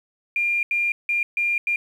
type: tone bursts at uneven times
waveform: sine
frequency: 2400 Hz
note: D7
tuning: 37 cents sharp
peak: -19 dBFS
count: 5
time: 0.36-0.63 / 0.71-0.92 / 1.09-1.23 / 1.37-1.58 / 1.67-1.76 s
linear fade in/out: 2 ms
effects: 8-bit